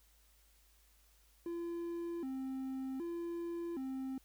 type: tone with vibrato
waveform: triangle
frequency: 300.1 Hz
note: D4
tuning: 38 cents sharp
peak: -36 dBFS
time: 1.46-4.18 s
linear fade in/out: 2 ms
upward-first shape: square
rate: 0.65 Hz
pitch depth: 220 cents each way
effects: added 52 Hz sine -67 dBFS peak until 4.24 s + white hiss -70 dBFS RMS until 4.24 s